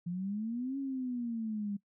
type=exponential two-way sweep; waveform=sine; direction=up then down; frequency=170.1 to 277.2 to 199.2 Hz; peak=-33 dBFS; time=0.06-1.77 s; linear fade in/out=10 ms; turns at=0.78 s; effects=noise-tail reverb RT60 0.1 s tail -20 dB re dry